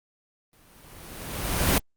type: noise with exponential growth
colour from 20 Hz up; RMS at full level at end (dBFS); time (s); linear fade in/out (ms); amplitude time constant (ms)
pink; -19; 0.53-1.78; 1; 270
effects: Opus 32 kbps